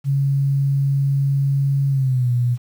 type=tone with pitch glide; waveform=sine; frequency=138.59 to 122.05 Hz; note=C#3 to B2; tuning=0 to -20 cents; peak=-15 dBFS; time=0.04-2.58 s; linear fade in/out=50 ms; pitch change=-220 cents; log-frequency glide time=1.89-2.3 s; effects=8-bit